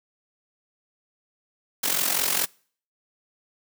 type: noise with amplitude modulation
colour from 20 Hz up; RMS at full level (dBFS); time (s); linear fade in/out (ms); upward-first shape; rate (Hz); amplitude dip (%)
white; -21; 1.83-2.46; 10; sine; 44.6; 70
effects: noise-tail reverb RT60 0.5 s tail -26 dB re dry + high-pass 150 Hz 12 dB/octave